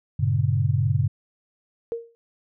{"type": "chord", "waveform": "sine", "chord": "G diminished", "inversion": "none", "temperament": "just", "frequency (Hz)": [98, 117.6, 141.12], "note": ["G2", "Bb2", "Db3"], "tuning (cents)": [0, 16, 31], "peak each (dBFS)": -23, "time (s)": [0.19, 1.08], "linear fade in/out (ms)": 10}
{"type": "tone with exponential decay", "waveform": "sine", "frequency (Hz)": 464.1, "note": "A#4", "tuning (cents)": -8, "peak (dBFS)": -22, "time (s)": [1.92, 2.15], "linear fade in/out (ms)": 0, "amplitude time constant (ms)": 50}
{"effects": []}